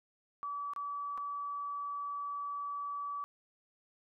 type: tone with dropouts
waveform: sine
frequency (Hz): 1148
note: D6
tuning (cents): -40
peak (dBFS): -36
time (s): 0.43-3.24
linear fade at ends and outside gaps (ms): 0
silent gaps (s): 0.735-0.762 / 1.176-1.18
effects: none